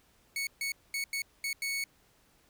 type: tone bursts at uneven times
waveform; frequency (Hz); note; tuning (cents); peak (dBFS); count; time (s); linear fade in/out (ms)
sawtooth; 2217; C#7; 0; -28; 6; 0.36-0.47 / 0.61-0.72 / 0.94-1.04 / 1.13-1.22 / 1.44-1.53 / 1.62-1.84; 2
effects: pink hiss -66 dBFS RMS until 2.49 s